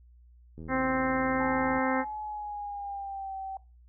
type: click train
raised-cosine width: 3 ms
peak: -31 dBFS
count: 98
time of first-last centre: 0.58-1.783 s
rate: 80.6 Hz
type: harmonic tone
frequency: 261.6 Hz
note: C4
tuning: in tune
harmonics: 1 / 2 / 3 / 4 / 5 / 6 / 7 / 8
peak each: -29 / -32 / -34 / -35 / -36 / -37 / -37 / -38 dBFS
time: 0.68-2.05 s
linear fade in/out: 50 ms
type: tone with pitch glide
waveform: sine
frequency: 851 to 771.4 Hz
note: G#5 to G5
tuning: +42 to -28 cents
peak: -34 dBFS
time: 1.4-3.57 s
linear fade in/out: 2 ms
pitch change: -170 cents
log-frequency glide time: 2.22-3.35 s
effects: noise-tail reverb RT60 0.3 s tail -21 dB re dry + added 60 Hz sine -53 dBFS peak until 3.88 s